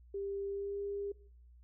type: tone with pitch glide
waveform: sine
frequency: 396.9 to 402.4 Hz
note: G4 to G4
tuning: +22 to +45 cents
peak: -36 dBFS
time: 0.14-1.12 s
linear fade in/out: 5 ms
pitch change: +23 cents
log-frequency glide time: 0.47-0.81 s
effects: noise-tail reverb RT60 0.6 s tail -21 dB re dry + added 60 Hz sine -56 dBFS peak until 1.63 s